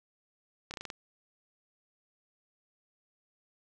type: slowing click train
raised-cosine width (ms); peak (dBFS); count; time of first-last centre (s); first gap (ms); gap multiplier
0.2; -22; 6; 0.71-0.902; 29; 1.14
effects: none